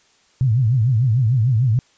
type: tone with vibrato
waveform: sine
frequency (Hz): 120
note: B2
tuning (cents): -49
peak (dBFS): -13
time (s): 0.41-1.79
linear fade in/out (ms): 0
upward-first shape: triangle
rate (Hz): 6.7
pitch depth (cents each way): 250
effects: white hiss -57 dBFS RMS until 1.97 s + resampled to 16000 Hz